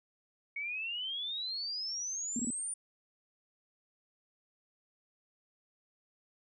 sine exponential sweep, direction up, 2217 to 9397 Hz, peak -35 dBFS, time 0.56-2.74 s, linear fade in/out 5 ms
sine tone bursts, 240 Hz, B3, 49 cents flat, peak -32 dBFS, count 3, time 2.36-2.504 s, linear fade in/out 2 ms, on 34 ms, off 21 ms
effects none

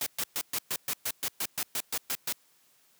white noise bursts, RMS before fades -31 dBFS, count 14, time 0.01-2.326 s, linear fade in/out 2 ms, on 54 ms, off 120 ms, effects white hiss -65 dBFS RMS until 2.99 s + high-pass 100 Hz 12 dB/octave

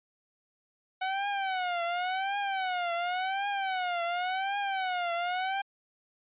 sawtooth tone with vibrato, 744 Hz, F#5, 9 cents sharp, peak -25 dBFS, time 1.01-5.62 s, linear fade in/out 10 ms, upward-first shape triangle, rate 0.91 Hz, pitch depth 160 cents each way, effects resampled to 8000 Hz

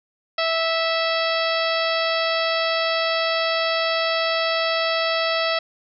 harmonic tone with a mistuned harmonic, 656 Hz, E5, 9 cents flat, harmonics 1 / 2 / 3 / 4 / 5 / 6 / 7 / 8, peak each -23 / -26 / -28 / -29 / -30 / -31 / -31 / -32 dBFS, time 0.38-5.59 s, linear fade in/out 5 ms, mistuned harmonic 7, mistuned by -15 cents, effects none

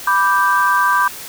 sine chord, G major, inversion first, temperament equal, 987.8 / 1174.7 / 1568 Hz, B5 / D6 / G6, 0 / 0 / 0 cents, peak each -16 dBFS, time 0.07-1.08 s, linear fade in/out 5 ms, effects white hiss -32 dBFS RMS until 1.28 s

